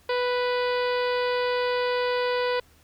harmonic tone with a mistuned harmonic, 493.9 Hz, B4, in tune, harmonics 1 / 2 / 3 / 4 / 5 / 6 / 7 / 8 / 9 / 10, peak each -24 / -30 / -34 / -36 / -38 / -40 / -41 / -42 / -43 / -44 dBFS, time 0.09-2.6 s, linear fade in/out 5 ms, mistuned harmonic 10, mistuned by -39 cents, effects added 78 Hz sine -59 dBFS peak until 2.83 s + pink hiss -59 dBFS RMS until 2.83 s

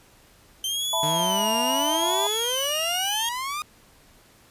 sawtooth tone with vibrato, 3100 Hz, G7, 20 cents flat, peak -22 dBFS, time 0.64-3.29 s, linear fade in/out 2 ms, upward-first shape sine, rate 0.79 Hz, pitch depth 170 cents each way
sine chord, E suspended fourth, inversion none, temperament equal, 659.3 / 880 / 987.8 Hz, E5 / A5 / B5, 0 / 0 / 0 cents, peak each -28 dBFS, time 0.93-2.27 s, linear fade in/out 2 ms
sawtooth exponential sweep, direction up, 150 to 1240 Hz, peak -24 dBFS, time 1.03-3.62 s, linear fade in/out 0 ms
effects pink hiss -55 dBFS RMS until 4.5 s + resampled to 32000 Hz

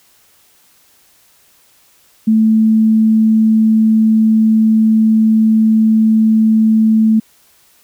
sine tone, 220 Hz, A3, in tune, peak -7 dBFS, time 2.27-7.2 s, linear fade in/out 10 ms, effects white hiss -51 dBFS RMS until 7.83 s

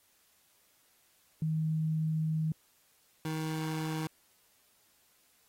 sine / 25% pulse tone pair in turn, 157.7 / 157.7 Hz, D#3 / D#3, +24 / +24 cents, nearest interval unison, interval 0 cents, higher neither, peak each -28 / -29 dBFS, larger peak first, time 1.42-2.52 / 3.25-4.07 s, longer first, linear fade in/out 2 ms, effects white hiss -68 dBFS RMS until 5.48 s + AAC 48 kbps

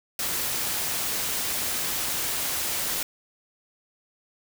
white noise, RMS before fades -28 dBFS, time 0.19-3.03 s, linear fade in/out 2 ms, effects none

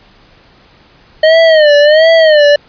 square tone with vibrato, 618 Hz, D#5, 12 cents flat, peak -4 dBFS, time 1.23-2.56 s, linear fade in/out 5 ms, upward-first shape sine, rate 1.4 Hz, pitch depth 110 cents each way, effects pink hiss -44 dBFS RMS until 2.68 s + resampled to 11025 Hz

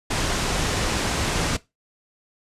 pink low-pass noise, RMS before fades -24 dBFS, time 0.1-1.57 s, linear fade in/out 10 ms, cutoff 8800 Hz, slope 24 dB/octave, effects noise-tail reverb RT60 0.2 s tail -18 dB re dry + resampled to 32000 Hz

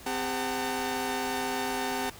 sawtooth tone cluster, 258.6 / 401.8 / 748 / 903 Hz, C4 / G4 / F#5 / A5, -20 / +43 / +19 / +45 cents, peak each -31 dBFS, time 0.06-2.1 s, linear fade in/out 5 ms, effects pink hiss -48 dBFS RMS until 2.19 s

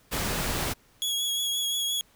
pink noise, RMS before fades -29 dBFS, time 0.11-0.74 s, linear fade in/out 20 ms
sawtooth tone with vibrato, 3339 Hz, G#7, 9 cents sharp, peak -23 dBFS, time 1.02-2.01 s, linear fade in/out 0 ms, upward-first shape triangle, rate 5.7 Hz, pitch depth 26 cents each way
effects pink hiss -61 dBFS RMS until 2.15 s

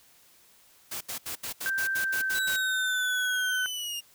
white noise bursts, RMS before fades -35 dBFS, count 10, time 0.91-2.567 s, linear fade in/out 10 ms, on 100 ms, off 73 ms
sine tone with pitch glide, 1566 to 1503.1 Hz, G6 to F#6, -2 to +27 cents, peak -26 dBFS, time 1.66-3.66 s, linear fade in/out 0 ms, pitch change -71 cents, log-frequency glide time 2.02-3.02 s
sawtooth linear sweep, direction down, 3951 to 2805 Hz, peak -29 dBFS, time 2.34-4.01 s, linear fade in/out 20 ms
effects white hiss -59 dBFS RMS until 4.14 s

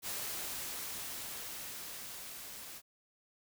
white noise with level ramp, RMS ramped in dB -39 to -48 dBFS, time 0.02-2.82 s, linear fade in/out 50 ms, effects none

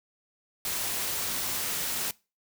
white noise, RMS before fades -31 dBFS, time 0.65-2.11 s, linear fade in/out 2 ms, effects noise-tail reverb RT60 0.3 s tail -23 dB re dry

